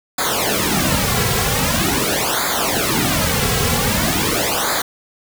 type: noise with flanger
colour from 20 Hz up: pink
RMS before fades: -18 dBFS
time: 0.18-4.82 s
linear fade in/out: 5 ms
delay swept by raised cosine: 0.35 to 3.35 ms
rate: 0.44 Hz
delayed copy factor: -0.95
effects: none